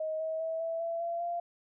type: tone with pitch steps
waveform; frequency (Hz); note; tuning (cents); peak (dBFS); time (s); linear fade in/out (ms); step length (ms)
sine; 629 / 638.9 / 648.9 / 659.1 / 669.5 / 680 / 690.7; D#5 / D#5 / E5 / E5 / E5 / F5 / F5; +19 / +46 / -27 / 0 / +27 / -46 / -19; -31; 0-1.4; 5; 200
effects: none